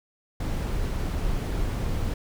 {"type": "noise", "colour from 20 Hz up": "brown", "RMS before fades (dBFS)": -27, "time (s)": [0.4, 2.14], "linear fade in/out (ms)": 5, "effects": []}